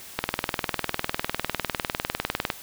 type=click train; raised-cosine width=0.3 ms; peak=-7 dBFS; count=47; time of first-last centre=0.19-2.502 s; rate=19.9 Hz; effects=white hiss -43 dBFS RMS until 2.62 s